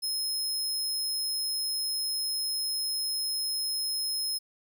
sawtooth tone, 5150 Hz, E8, 41 cents flat, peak -26 dBFS, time 0.02-4.39 s, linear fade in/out 20 ms, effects none

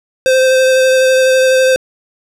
square tone with vibrato, 520 Hz, C5, 11 cents flat, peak -8 dBFS, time 0.26-1.76 s, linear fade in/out 0 ms, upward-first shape sine, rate 12 Hz, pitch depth 13 cents each way, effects low-pass 10000 Hz 12 dB/octave

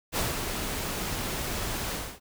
pink noise with ADSR envelope, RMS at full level -27 dBFS, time 0.12-2.2 s, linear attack 46 ms, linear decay 190 ms, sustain -5 dB, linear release 260 ms, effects none

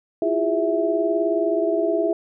sine tone cluster, 331.8 / 350.9 / 408 / 657 Hz, E4 / F4 / G#4 / E5, +11 / +8 / -31 / -6 cents, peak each -24 / -26 / -24 / -22 dBFS, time 0.22-2.13 s, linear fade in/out 2 ms, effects none

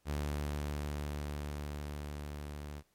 sawtooth tone with level ramp, 73.42 Hz, D2, in tune, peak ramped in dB -29 to -38 dBFS, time 0.05-2.83 s, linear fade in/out 50 ms, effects pink hiss -74 dBFS RMS until 2.94 s + MP3 64 kbps

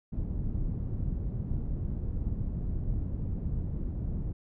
pink low-pass noise, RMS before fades -32 dBFS, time 0.12-4.33 s, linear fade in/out 10 ms, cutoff 170 Hz, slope 12 dB/octave, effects none

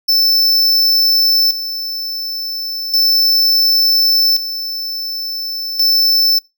square tone with tremolo, 5290 Hz, E8, 5 cents sharp, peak -10 dBFS, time 0.08-6.39 s, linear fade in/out 10 ms, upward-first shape square, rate 0.35 Hz, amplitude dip 70%, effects noise-tail reverb RT60 0.2 s tail -21 dB re dry

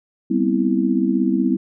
sine chord, C major seventh, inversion second, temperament just, 196.22 / 245.3 / 261.6 / 327 Hz, G3 / B3 / C4 / E4, +2 / -12 / 0 / -14 cents, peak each -21 dBFS, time 0.3-1.57 s, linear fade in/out 10 ms, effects none

